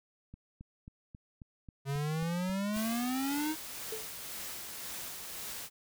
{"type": "click train", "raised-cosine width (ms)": 5, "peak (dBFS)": -35, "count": 10, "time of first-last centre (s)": [0.34, 2.766], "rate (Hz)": 3.71}
{"type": "exponential sweep", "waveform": "square", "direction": "up", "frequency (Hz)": [135.9, 318.4], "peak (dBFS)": -32, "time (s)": [1.85, 3.56], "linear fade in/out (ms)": 50}
{"type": "noise with tremolo", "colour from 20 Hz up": "white", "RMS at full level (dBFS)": -41, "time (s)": [2.72, 5.7], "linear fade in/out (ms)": 50, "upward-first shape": "sine", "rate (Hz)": 1.9, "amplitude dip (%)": 30}
{"type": "tone with exponential decay", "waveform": "sine", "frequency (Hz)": 438.5, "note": "A4", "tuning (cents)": -6, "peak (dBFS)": -34, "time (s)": [3.92, 4.12], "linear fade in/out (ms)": 5, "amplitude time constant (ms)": 42}
{"effects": []}